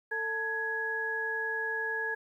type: tone cluster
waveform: sine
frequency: 447.3 / 889 / 1671 Hz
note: A4 / A5 / G#6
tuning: +28 / +18 / +10 cents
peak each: -38 / -40 / -31 dBFS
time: 0.11-2.15 s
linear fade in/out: 10 ms
effects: 11-bit